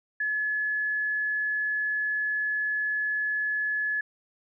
sine tone, 1708 Hz, G#6, 48 cents sharp, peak -25 dBFS, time 0.2-4.01 s, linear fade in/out 5 ms, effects none

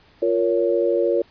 sine chord, Bb minor, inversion second, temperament just, 349.6 / 466.2 / 559.4 Hz, F4 / Bb4 / Db5, +2 / 0 / +16 cents, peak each -21 dBFS, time 0.22-1.22 s, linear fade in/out 5 ms, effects pink hiss -54 dBFS RMS until 1.3 s + resampled to 11025 Hz

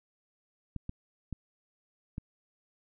clicks, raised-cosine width 5 ms, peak -24 dBFS, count 4, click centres 0.763 / 0.894 / 1.327 / 2.181 s, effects none

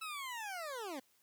20% pulse linear sweep, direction down, 1319 to 246.9 Hz, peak -36 dBFS, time 0.01-1 s, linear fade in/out 10 ms, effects white hiss -72 dBFS RMS until 1.22 s + high-pass 80 Hz 12 dB/octave

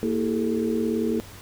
sine tone cluster, 231.1 / 327.8 / 399.4 / 437.8 Hz, A#3 / E4 / G4 / A4, -15 / -10 / +32 / -9 cents, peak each -25 / -28 / -30 / -28 dBFS, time 0.03-1.2 s, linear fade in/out 0 ms, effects added 98 Hz sine -45 dBFS peak until 1.41 s + pink hiss -45 dBFS RMS until 1.41 s

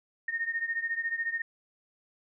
sine beating tone pair, 1837 / 1851 Hz, A#6 / A#6, -26 / -13 cents, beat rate 14 Hz, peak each -31 / -34 dBFS, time 0.28-1.42 s, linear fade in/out 5 ms, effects none

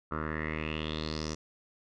10% pulse tone with low-pass filter sweep, 77.78 Hz, D#2, in tune, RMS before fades -35 dBFS, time 0.11-1.35 s, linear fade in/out 10 ms, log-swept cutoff 1300 to 6000 Hz, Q 5.7, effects none

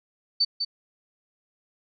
sine tone with echo, 4549 Hz, C#8, 44 cents sharp, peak -18 dBFS, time 0.4-0.45 s, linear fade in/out 10 ms, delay 200 ms, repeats 1, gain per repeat -6 dB, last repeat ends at 0.65 s, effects none

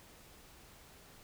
silence, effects pink hiss -58 dBFS RMS until 1.23 s

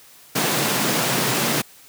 pink high-pass noise, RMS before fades -21 dBFS, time 0.35-1.62 s, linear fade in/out 10 ms, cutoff 120 Hz, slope 96 dB/octave, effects white hiss -48 dBFS RMS until 1.88 s + high-pass 60 Hz 12 dB/octave

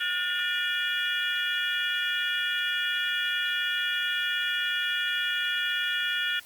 harmonic tone with a mistuned harmonic, 480 Hz, B4, 49 cents flat, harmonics 3 / 4 / 5 / 6 / 7, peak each -30 / -32 / -36 / -32 / -32 dBFS, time 0-6.4 s, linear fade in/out 10 ms, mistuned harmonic 4, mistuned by -120 cents, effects white hiss -51 dBFS RMS until 6.45 s + Opus 24 kbps

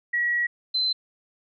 sine tone pair in turn, 1919 / 4066 Hz, A#6 / B7, +50 / +50 cents, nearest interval octave + minor second, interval 1300 cents, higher second, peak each -21 dBFS, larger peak neither, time 0.13-0.47 / 0.74-0.93 s, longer first, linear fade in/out 10 ms, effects none

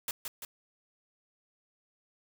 white noise with echo, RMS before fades -34 dBFS, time 0.08-0.11 s, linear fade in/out 2 ms, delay 170 ms, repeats 2, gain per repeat -4 dB, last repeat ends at 0.45 s, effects none

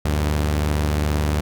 sawtooth tone pair together, 74.53 / 97.1 Hz, D2 / G2, +26 / -16 cents, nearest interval perfect fourth, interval 458 cents, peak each -15 / -23 dBFS, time 0.05-1.41 s, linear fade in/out 5 ms, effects none

